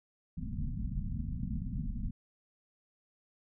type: low-pass noise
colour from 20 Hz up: pink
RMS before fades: -36 dBFS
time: 0.37-2.11 s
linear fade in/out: 5 ms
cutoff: 250 Hz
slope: 96 dB/octave
effects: none